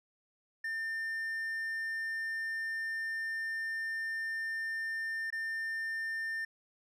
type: tone with dropouts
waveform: triangle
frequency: 1800 Hz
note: A6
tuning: 39 cents sharp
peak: -32 dBFS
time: 0.64-6.45 s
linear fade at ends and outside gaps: 5 ms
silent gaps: 5.304-5.325 s
effects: none